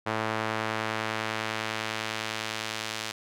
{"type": "tone with band-pass filter sweep", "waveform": "sawtooth", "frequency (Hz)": 110, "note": "A2", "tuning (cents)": 0, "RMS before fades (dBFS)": -32, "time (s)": [0.06, 3.12], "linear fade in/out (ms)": 10, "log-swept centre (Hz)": [1200, 4300], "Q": 0.74, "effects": []}